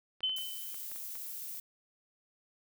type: clicks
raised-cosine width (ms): 0.3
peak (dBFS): -35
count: 7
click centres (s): 0.206 / 0.295 / 0.385 / 0.744 / 0.916 / 0.96 / 1.154
type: tone with exponential decay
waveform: sine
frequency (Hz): 3053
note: G7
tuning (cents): -46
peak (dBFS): -27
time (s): 0.23-0.88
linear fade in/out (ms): 5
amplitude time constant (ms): 140
type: noise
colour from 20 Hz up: violet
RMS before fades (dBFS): -42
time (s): 0.36-1.6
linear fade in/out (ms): 5
effects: none